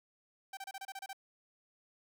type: tone bursts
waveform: sawtooth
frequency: 778 Hz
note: G5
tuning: 13 cents flat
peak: -38 dBFS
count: 9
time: 0.53-1.131 s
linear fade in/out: 5 ms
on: 41 ms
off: 29 ms
effects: none